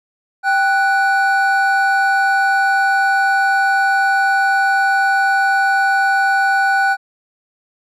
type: tone pair together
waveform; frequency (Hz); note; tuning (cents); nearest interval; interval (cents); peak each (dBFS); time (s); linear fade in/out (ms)
triangle; 784 / 1480; G5 / F#6; 0 / 0; major seventh; 1100; -13; 0.43-6.97; 50
effects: none